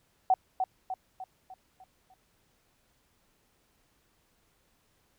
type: tone with echo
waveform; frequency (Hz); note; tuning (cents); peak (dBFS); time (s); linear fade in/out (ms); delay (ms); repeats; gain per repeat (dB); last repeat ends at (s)
sine; 751; F#5; +26; -19; 0.3-0.34; 2; 300; 6; -6; 2.14
effects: pink hiss -70 dBFS RMS until 5.18 s